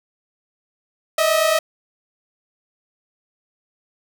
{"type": "tone pair together", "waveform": "sawtooth", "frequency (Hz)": [614, 643.1], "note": ["D#5", "E5"], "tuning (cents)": [-23, -43], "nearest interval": "minor second", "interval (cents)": 80, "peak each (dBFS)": [-16, -13], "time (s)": [1.18, 1.59], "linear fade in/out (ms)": 5, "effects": []}